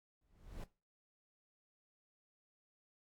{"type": "noise with exponential growth", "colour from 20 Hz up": "brown", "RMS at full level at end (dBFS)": -41, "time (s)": [0.21, 0.64], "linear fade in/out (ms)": 5, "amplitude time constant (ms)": 93, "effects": ["noise-tail reverb RT60 0.3 s tail -18 dB re dry", "AAC 64 kbps"]}